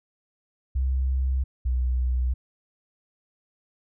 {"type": "tone pair in turn", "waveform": "sine", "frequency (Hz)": [65.41, 62.57], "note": ["C2", "B1"], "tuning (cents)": [0, 23], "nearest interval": "minor second", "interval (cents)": 77, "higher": "first", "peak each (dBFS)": -21, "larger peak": "neither", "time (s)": [[0.75, 1.44], [1.65, 2.34]], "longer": "neither", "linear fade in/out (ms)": 10, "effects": []}